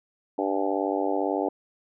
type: harmonic tone with a mistuned harmonic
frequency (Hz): 98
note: G2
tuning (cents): 0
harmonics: 3 / 4 / 5 / 6 / 7 / 8 / 9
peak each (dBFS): -29 / -30 / -31 / -32 / -32 / -33 / -34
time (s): 0.38-1.49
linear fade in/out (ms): 5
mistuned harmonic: 9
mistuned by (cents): -48
effects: none